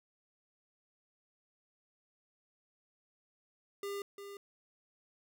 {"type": "tone with echo", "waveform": "square", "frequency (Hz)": 401.2, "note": "G4", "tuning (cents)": 40, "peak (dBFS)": -38, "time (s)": [3.83, 4.02], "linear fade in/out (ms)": 2, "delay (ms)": 350, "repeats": 1, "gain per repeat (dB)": -8, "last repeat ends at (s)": 4.37, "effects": []}